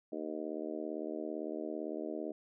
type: harmonic tone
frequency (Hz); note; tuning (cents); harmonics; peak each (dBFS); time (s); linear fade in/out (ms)
77.78; D#2; 0; 3 / 4 / 5 / 6 / 7 / 8 / 9; -46 / -41 / -43 / -45 / -50 / -44 / -56; 0.12-2.32; 5
effects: none